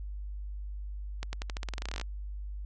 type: accelerating click train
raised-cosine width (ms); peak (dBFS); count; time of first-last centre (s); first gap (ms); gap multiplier
0.2; -19; 18; 1.23-2.014; 100; 0.89
effects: added 50 Hz sine -36 dBFS peak until 2.65 s + resampled to 22050 Hz